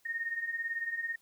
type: beating tone pair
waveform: sine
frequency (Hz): 1831 / 1849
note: A#6 / A#6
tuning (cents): -32 / -15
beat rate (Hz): 18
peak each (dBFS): -39 / -34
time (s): 0.05-1.16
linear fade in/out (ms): 10
effects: white hiss -69 dBFS RMS until 1.21 s